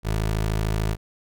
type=tone; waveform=20% pulse; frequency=53.4 Hz; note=G#1; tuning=49 cents sharp; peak=-17 dBFS; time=0.03-0.97 s; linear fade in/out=50 ms; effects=none